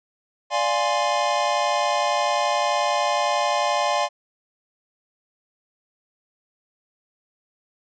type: chord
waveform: square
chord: D half-diminished seventh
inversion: none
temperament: equal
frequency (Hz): 587.3 / 698.5 / 830.6 / 1046.5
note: D5 / F5 / Ab5 / C6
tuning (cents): 0 / 0 / 0 / 0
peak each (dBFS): -26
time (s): 0.5-4.09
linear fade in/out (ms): 50
effects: resampled to 16000 Hz